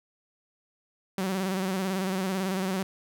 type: tone with vibrato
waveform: sawtooth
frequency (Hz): 189.3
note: F#3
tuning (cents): +40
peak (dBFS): -23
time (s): 1.18-2.83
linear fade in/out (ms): 2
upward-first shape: square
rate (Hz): 18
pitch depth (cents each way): 46
effects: none